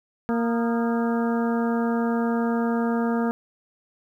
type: harmonic tone with a mistuned harmonic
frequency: 232.5 Hz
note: A#3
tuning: 4 cents flat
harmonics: 1 / 2 / 3 / 4 / 5 / 6 / 7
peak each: -22 / -28 / -32 / -34 / -36 / -38 / -39 dBFS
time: 0.29-3.31 s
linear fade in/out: 0 ms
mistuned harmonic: 5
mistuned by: +95 cents
effects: 10-bit